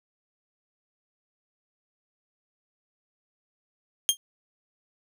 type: tone with exponential decay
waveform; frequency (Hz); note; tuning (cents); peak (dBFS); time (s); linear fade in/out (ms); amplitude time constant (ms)
20% pulse; 3207; G7; +39; -9; 4.09-4.17; 0; 17
effects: none